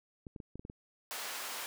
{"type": "clicks", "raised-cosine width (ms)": 3, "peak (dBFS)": -32, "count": 7, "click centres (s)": [0.268, 0.362, 0.402, 0.556, 0.595, 0.651, 0.699]}
{"type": "high-pass noise", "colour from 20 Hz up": "pink", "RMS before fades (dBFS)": -41, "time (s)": [1.11, 1.66], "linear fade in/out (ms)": 0, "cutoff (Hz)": 770, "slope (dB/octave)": 12}
{"effects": []}